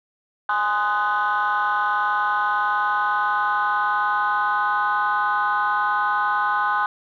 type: chord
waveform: sine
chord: Ab dominant seventh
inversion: none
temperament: just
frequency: 830.6 / 1038.3 / 1245.9 / 1495.1 Hz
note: Ab5 / C6 / Eb6 / Gb6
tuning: 0 / -14 / +2 / +18 cents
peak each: -23 dBFS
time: 0.49-6.86 s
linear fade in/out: 2 ms
effects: tanh soft clip ceiling -13 dBFS